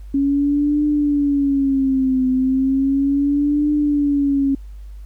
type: tone with vibrato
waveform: sine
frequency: 276.2 Hz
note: C#4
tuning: 6 cents flat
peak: -14 dBFS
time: 0.14-4.55 s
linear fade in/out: 5 ms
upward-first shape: triangle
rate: 0.35 Hz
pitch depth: 130 cents each way
effects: added 50 Hz sine -32 dBFS peak until 5.05 s + pink hiss -59 dBFS RMS until 5.05 s